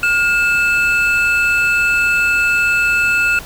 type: tone pair together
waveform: triangle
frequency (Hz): 1423.3 / 2630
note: F6 / E7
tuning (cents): +32 / -5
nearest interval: major seventh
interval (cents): 1063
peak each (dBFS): -13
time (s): 0.03-3.39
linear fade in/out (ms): 2
effects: added 50 Hz sine -35 dBFS peak until 3.45 s + pink hiss -34 dBFS RMS until 3.45 s